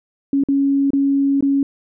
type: tone with dropouts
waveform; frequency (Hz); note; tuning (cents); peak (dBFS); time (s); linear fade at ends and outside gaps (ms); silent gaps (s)
sine; 277.2; C#4; 0; -13; 0.33-1.63; 2; 0.437-0.486 / 0.905-0.933 / 1.408-1.425
effects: none